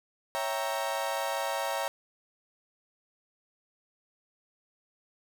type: chord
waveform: 35% pulse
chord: C# diminished seventh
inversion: none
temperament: equal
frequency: 554.4 / 659.3 / 784 / 932.3 Hz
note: C#5 / E5 / G5 / Bb5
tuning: 0 / 0 / 0 / 0 cents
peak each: -33 / -34 / -35 / -33 dBFS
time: 0.35-1.88 s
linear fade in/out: 0 ms
effects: none